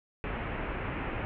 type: low-pass noise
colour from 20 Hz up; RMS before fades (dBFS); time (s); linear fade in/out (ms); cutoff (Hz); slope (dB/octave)
pink; -35; 0.24-1.25; 0; 2700; 48
effects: none